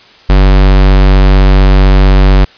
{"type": "tone", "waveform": "square", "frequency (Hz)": 47.85, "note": "G1", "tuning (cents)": -41, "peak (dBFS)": -3, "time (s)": [0.29, 2.45], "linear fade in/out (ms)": 10, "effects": ["white hiss -39 dBFS RMS until 2.57 s", "resampled to 11025 Hz"]}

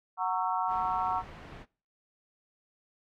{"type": "chord", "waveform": "sine", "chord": "F# dominant seventh", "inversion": "none", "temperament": "just", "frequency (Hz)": [740, 925, 1110, 1332], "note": ["F#5", "A#5", "C#6", "E6"], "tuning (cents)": [0, -14, 2, 18], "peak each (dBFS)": [-32, -32, -33, -36], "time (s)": [0.17, 1.23], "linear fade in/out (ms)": 50}
{"type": "low-pass noise", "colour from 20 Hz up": "pink", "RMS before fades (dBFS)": -47, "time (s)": [0.67, 1.66], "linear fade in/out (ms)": 50, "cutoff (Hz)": 2300, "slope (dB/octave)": 12}
{"effects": ["noise-tail reverb RT60 0.4 s tail -23 dB re dry"]}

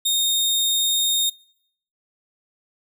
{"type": "tone", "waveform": "sawtooth", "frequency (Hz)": 3689, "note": "A#7", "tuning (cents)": -19, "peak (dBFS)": -15, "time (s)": [0.05, 1.3], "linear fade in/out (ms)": 10, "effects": ["noise-tail reverb RT60 0.7 s tail -25 dB re dry"]}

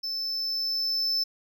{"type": "tone with level ramp", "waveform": "triangle", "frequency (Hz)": 5274, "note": "E8", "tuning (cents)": 0, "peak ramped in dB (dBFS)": [-28, -22], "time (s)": [0.03, 1.24], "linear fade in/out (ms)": 10, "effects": []}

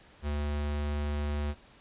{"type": "tone", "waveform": "square", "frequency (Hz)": 73.42, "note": "D2", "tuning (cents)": 0, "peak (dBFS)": -30, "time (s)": [0.22, 1.55], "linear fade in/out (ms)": 50, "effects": ["pink hiss -57 dBFS RMS until 1.8 s", "resampled to 8000 Hz"]}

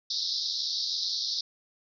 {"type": "band-pass noise", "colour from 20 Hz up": "pink", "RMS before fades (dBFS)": -31, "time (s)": [0.1, 1.41], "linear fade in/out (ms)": 5, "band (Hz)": [3700, 5500], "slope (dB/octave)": 96, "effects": []}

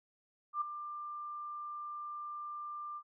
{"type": "tone with ADSR envelope", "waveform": "sine", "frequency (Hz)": 1190, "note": "D6", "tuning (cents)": 22, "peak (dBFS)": -29, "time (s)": [0.53, 3.03], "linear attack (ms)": 83, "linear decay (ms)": 8, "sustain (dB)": -11, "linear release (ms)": 63, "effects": []}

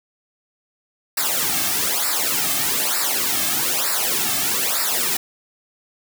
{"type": "noise with flanger", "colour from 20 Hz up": "white", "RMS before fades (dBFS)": -21, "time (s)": [1.17, 5.17], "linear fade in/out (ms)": 5, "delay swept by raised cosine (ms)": [0.31, 2.11], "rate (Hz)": 1.1, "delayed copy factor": -0.9, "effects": []}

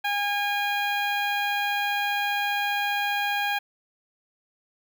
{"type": "tone with notch filter", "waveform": "15% pulse", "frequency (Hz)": 815, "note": "G#5", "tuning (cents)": -33, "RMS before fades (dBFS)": -26, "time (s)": [0.04, 3.59], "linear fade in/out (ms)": 10, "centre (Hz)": 8400, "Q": 0.56, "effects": []}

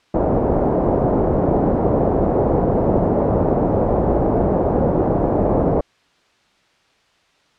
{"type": "low-pass noise", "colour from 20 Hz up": "white", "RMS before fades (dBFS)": -17, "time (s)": [0.14, 5.81], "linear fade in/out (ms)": 5, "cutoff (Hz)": 660, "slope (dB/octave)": 24, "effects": ["white hiss -58 dBFS RMS until 7.58 s", "low-pass 4000 Hz 12 dB/octave"]}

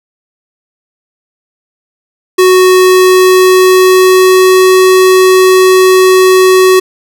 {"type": "tone with pitch glide", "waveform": "square", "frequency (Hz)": [370, 373.2], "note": ["F#4", "F#4"], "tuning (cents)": [0, 15], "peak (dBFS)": -3, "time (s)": [2.38, 6.8], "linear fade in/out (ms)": 10, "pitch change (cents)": 15, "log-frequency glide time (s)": [2.77, 4.74], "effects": []}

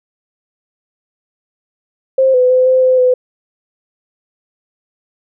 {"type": "tone with pitch steps", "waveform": "sine", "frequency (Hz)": [528, 503, 510, 516, 513, 504], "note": ["C5", "B4", "C5", "C5", "C5", "B4"], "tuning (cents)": [16, 32, -44, -24, -34, 35], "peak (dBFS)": -7, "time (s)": [2.18, 3.14], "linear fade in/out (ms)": 5, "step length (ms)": 160, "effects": []}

